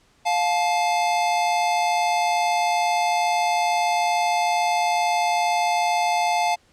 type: tone pair together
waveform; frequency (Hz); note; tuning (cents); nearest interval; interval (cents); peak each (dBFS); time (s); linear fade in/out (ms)
square; 703.7 / 866; F5 / A5; +13 / -28; major third; 359; -22 / -23; 0.25-6.56; 20
effects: pink hiss -59 dBFS RMS until 6.72 s + low-pass 8000 Hz 12 dB/octave